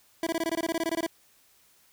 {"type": "tone bursts", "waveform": "25% pulse", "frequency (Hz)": 329.6, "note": "E4", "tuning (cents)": 0, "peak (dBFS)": -22, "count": 15, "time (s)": [0.23, 1.065], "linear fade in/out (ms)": 2, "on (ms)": 37, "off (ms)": 20, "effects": ["white hiss -62 dBFS RMS until 1.92 s"]}